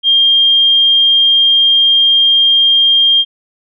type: tone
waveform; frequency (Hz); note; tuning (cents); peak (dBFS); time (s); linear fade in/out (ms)
sine; 3208; G7; +39; -6; 0.03-3.25; 50
effects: none